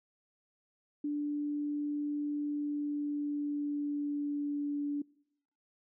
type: tone with pitch glide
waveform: sine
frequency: 293.1 to 289.1 Hz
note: D4 to D4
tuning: -3 to -27 cents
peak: -31 dBFS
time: 1.04-5.02 s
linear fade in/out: 5 ms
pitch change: -24 cents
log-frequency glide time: 2.45-4.82 s
effects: noise-tail reverb RT60 0.8 s tail -25 dB re dry